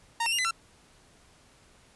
sawtooth tone with pitch steps, 926 / 2701 / 2829 / 2016 / 1352 Hz, A#5 / E7 / F7 / B6 / E6, -12 / +42 / +22 / +35 / +43 cents, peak -22 dBFS, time 0.2-0.51 s, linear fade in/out 5 ms, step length 62 ms, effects pink hiss -59 dBFS RMS until 1.95 s + resampled to 24000 Hz

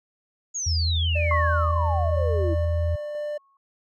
sine exponential sweep, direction down, 6880 to 314.6 Hz, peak -26 dBFS, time 0.54-2.55 s, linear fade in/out 20 ms
sine tone with pitch glide, 82.41 to 82.89 Hz, E2 to E2, 0 to +10 cents, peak -21 dBFS, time 0.66-2.96 s, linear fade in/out 10 ms, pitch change +10 cents, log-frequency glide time 2.2-2.69 s
triangle tone with tremolo, 594 Hz, D5, 20 cents sharp, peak -25 dBFS, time 1.15-3.38 s, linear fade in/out 10 ms, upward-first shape square, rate 1 Hz, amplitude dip 25%
sine tone with exponential decay, 1098 Hz, C#6, 17 cents flat, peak -21 dBFS, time 1.31-3.57 s, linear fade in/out 2 ms, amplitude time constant 490 ms
effects none

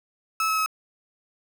35% pulse tone with pitch steps, 1300 / 1291 / 1282.1 Hz, E6 / E6 / E6, -24 / -37 / -48 cents, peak -20 dBFS, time 0.4-0.661 s, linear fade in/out 2 ms, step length 87 ms, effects none

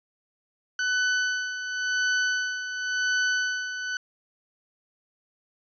40% pulse tone with tremolo, 1500 Hz, F#6, 23 cents sharp, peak -21 dBFS, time 0.79-3.97 s, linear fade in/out 2 ms, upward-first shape sine, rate 0.93 Hz, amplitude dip 65%, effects resampled to 16000 Hz

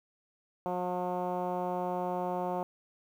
10% pulse tone with low-pass filter, 180 Hz, F#3, 47 cents flat, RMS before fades -33 dBFS, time 0.66-2.63 s, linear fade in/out 0 ms, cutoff 830 Hz, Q 1.9, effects 10-bit

